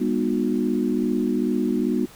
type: tone cluster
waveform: sine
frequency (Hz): 201.5 / 243.7 / 306.3 / 361.9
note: G3 / B3 / D#4 / F#4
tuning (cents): +48 / -23 / -27 / -38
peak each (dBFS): -26 / -23 / -26 / -27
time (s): 0-2.06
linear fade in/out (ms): 10
effects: pink hiss -47 dBFS RMS until 2.15 s